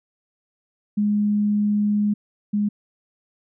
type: tone pair in turn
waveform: sine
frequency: 207.7 / 207 Hz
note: G#3 / G#3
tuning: 0 / -5 cents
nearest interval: unison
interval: 5 cents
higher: first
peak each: -17 / -18 dBFS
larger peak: first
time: 0.97-2.14 / 2.53-2.69 s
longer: first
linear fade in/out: 10 ms
effects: none